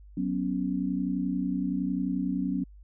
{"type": "chord", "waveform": "sine", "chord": "F# suspended fourth", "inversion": "none", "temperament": "equal with one note detuned", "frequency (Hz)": [185, 246.2, 277.2], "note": ["F#3", "B3", "C#4"], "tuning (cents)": [0, -5, 0], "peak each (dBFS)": [-30, -32, -30], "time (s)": [0.17, 2.64], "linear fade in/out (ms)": 5, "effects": ["added 50 Hz sine -47 dBFS peak until 2.83 s"]}